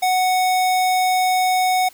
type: tone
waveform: square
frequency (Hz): 740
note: F#5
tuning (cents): 0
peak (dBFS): -16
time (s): 0.02-1.89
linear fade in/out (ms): 10
effects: white hiss -48 dBFS RMS until 1.93 s